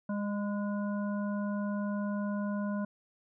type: harmonic tone with a mistuned harmonic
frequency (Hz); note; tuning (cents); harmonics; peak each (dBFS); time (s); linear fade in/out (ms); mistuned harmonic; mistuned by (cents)
204.2; G#3; -29; 1 / 3 / 5 / 7; -31 / -40 / -44 / -46; 0.09-2.85; 5; 7; +30
effects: none